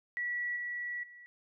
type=tone with level steps; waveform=sine; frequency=1941 Hz; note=B6; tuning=31 cents flat; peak=-32 / -35 / -50 dBFS; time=0.17-1.26 s; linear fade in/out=0 ms; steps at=0.56 / 1.03 s; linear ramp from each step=5 ms; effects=none